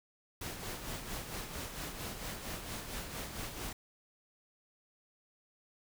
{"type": "noise with tremolo", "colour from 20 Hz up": "pink", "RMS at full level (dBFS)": -40, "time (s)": [0.41, 3.73], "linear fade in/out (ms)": 5, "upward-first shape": "sine", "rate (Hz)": 4.4, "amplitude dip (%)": 50, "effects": []}